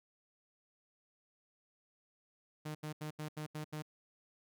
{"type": "tone bursts", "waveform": "sawtooth", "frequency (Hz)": 152.8, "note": "D#3", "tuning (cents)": -31, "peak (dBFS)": -36, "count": 7, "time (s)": [2.65, 3.824], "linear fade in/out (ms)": 10, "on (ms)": 100, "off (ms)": 79, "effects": []}